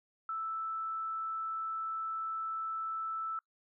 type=tone; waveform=sine; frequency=1318.5 Hz; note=E6; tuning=in tune; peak=-34 dBFS; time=0.29-3.39 s; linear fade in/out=2 ms; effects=noise-tail reverb RT60 0.1 s tail -25 dB re dry